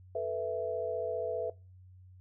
sine chord, A suspended second, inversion none, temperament just, 440 / 495 / 660 Hz, A4 / B4 / E5, 0 / +4 / +2 cents, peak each -37 / -35 / -34 dBFS, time 0.15-1.5 s, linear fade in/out 5 ms, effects noise-tail reverb RT60 0.3 s tail -22 dB re dry + added 92 Hz sine -52 dBFS peak until 2.2 s

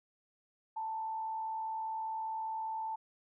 sine tone with frequency modulation, 885 Hz, A5, 10 cents sharp, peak -35 dBFS, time 0.76-2.96 s, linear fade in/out 10 ms, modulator 65 Hz, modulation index 0.27, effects none

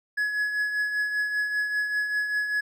triangle tone with tremolo, 1689 Hz, G#6, 29 cents sharp, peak -20 dBFS, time 0.17-2.61 s, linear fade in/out 10 ms, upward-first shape triangle, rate 5.1 Hz, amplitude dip 55%, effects none

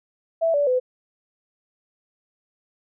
sine tone with pitch steps, 659.3 / 577.3 / 505.5 Hz, E5 / D5 / B4, 0 / -30 / +40 cents, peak -17 dBFS, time 0.41-0.8 s, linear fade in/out 20 ms, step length 130 ms, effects none

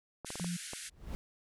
clicks, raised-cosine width 1 ms, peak -28 dBFS, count 6, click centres 0.247 / 0.304 / 0.356 / 0.398 / 0.445 / 0.734 s
white band-pass noise, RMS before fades -45 dBFS, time 0.25-0.9 s, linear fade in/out 20 ms, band 1400 to 11000 Hz, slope 96 dB/octave
sine tone, 174.61 Hz, F3, in tune, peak -34 dBFS, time 0.4-0.57 s, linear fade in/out 10 ms
brown noise with exponential growth, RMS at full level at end -35 dBFS, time 0.83-1.15 s, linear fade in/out 0 ms, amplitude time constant 68 ms
effects none

